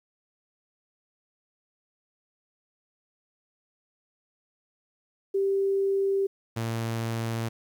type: tone pair in turn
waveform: sine / sawtooth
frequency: 392 / 114.28 Hz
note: G4 / A#2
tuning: 0 / -34 cents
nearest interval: octave + major sixth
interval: 2134 cents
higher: first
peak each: -22 / -24 dBFS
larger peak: first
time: 5.34-6.27 / 6.56-7.49 s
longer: neither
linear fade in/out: 10 ms
effects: 10-bit